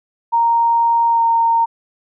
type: tone with pitch glide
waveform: sine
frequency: 930 to 920.9 Hz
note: A#5 to A#5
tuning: -4 to -21 cents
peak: -11 dBFS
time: 0.32-1.66 s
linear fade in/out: 20 ms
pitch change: -17 cents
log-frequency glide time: 1.09-1.22 s
effects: none